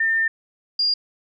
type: tone pair in turn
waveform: sine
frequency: 1804 / 4816 Hz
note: A6 / D8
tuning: +43 / +43 cents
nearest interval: octave + perfect fourth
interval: 1700 cents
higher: second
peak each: -17 dBFS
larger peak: neither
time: 0-0.28 / 0.79-0.94 s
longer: first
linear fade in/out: 5 ms
effects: none